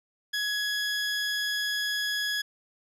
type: tone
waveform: 20% pulse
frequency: 1677 Hz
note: G#6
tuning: 16 cents sharp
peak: -22 dBFS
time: 0.33-2.42 s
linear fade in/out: 10 ms
effects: low-pass 11000 Hz 12 dB/octave